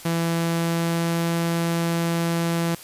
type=tone with pitch glide; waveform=sawtooth; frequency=167.1 to 168.17 Hz; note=E3 to E3; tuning=+24 to +35 cents; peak=-17 dBFS; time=0.05-2.75 s; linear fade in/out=5 ms; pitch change=+11 cents; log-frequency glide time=0.33-1.35 s; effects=white hiss -42 dBFS RMS until 2.83 s + resampled to 32000 Hz